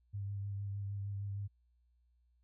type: tone with vibrato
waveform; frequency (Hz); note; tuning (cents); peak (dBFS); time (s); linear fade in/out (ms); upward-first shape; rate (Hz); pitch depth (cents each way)
sine; 100; G2; +35; -37; 0.13-1.48; 20; sine; 6.5; 21
effects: added 60 Hz sine -69 dBFS peak until 2.43 s